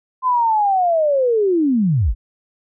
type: linear sweep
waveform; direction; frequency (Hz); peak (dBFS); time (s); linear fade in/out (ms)
sine; down; 1038 to 33.75; -13; 0.22-2.15; 50
effects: none